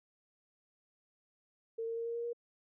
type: tone with pitch steps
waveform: sine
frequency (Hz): 454.4 / 458.1 / 461.8 / 465.6 / 469.3 / 473.1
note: A#4 / A#4 / A#4 / A#4 / A#4 / A#4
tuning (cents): -44 / -30 / -16 / -2 / +12 / +26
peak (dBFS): -35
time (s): 1.78-2.332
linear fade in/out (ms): 10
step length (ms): 92
effects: none